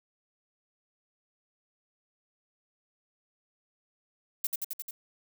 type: noise with echo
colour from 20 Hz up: violet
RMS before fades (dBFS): -29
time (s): 4.44-4.47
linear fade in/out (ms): 5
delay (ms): 88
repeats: 5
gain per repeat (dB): -2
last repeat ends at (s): 4.91
effects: none